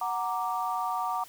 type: chord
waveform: sine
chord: Gb augmented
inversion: none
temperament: equal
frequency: 740 / 932.3 / 1174.7 Hz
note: Gb5 / Bb5 / D6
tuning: 0 / 0 / 0 cents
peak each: -32 dBFS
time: 0.01-1.24 s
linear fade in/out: 5 ms
effects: white hiss -51 dBFS RMS until 1.28 s